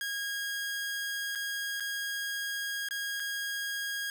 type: tone with dropouts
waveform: sawtooth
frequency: 1635 Hz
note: G#6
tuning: 28 cents flat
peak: -29 dBFS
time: 0.01-4.1 s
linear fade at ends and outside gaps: 1 ms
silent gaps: 1.351-1.356 / 1.799-1.805 / 2.887-2.909 / 3.198-3.201 s
effects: none